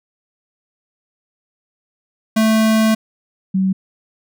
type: tone pair in turn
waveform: square / sine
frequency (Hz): 220 / 189.98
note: A3 / F#3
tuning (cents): 0 / +46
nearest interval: minor third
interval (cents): 254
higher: first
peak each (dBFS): -12 / -13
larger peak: first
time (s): 2.36-2.95 / 3.54-3.73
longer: first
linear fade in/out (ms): 10
effects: none